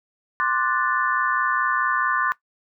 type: chord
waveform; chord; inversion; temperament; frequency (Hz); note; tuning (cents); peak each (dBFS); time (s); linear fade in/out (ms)
sine; D dominant seventh; third; equal with one note detuned; 1050.1 / 1174.7 / 1480 / 1760; C6 / D6 / F#6 / A6; +6 / 0 / 0 / 0; -25; 0.4-2.32; 0
effects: noise-tail reverb RT60 0.1 s tail -17 dB re dry